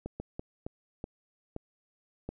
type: slowing click train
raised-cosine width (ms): 2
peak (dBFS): -23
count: 7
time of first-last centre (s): 0.06-2.29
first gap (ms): 140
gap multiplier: 1.39
effects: none